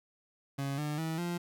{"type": "tone with pitch steps", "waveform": "30% pulse", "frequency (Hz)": [138.59, 149.4, 161.05, 173.61], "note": ["C#3", "D3", "E3", "F3"], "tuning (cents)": [0, 30, -40, -10], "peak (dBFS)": -30, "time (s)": [0.58, 1.38], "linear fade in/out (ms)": 10, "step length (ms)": 200, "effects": []}